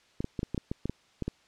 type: clicks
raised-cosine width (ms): 3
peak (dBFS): -18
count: 11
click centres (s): 0.205 / 0.244 / 0.392 / 0.431 / 0.546 / 0.578 / 0.715 / 0.856 / 0.896 / 1.223 / 1.28
effects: white hiss -63 dBFS RMS until 1.47 s + low-pass 5000 Hz 12 dB/octave